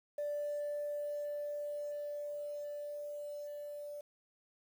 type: tone with level ramp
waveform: sine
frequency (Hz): 586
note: D5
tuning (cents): -4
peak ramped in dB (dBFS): -33 to -42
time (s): 0.18-4.01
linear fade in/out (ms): 5
effects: tanh soft clip ceiling -32 dBFS + 10-bit